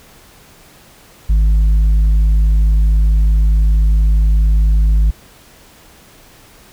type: tone with tanh clipping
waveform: sine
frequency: 52.3 Hz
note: G#1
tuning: 13 cents sharp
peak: -9 dBFS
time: 1.29-5.11 s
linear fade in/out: 10 ms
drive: 4 dB
effects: pink hiss -44 dBFS RMS until 6.72 s